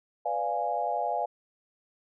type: chord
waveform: sine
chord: B diminished seventh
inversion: none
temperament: equal with one note detuned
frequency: 498.5 / 587.3 / 698.5 / 830.6 Hz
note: B4 / D5 / F5 / Ab5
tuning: +16 / 0 / 0 / 0 cents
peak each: -36 / -34 / -30 / -31 dBFS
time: 0.25-1.26 s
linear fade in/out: 10 ms
effects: none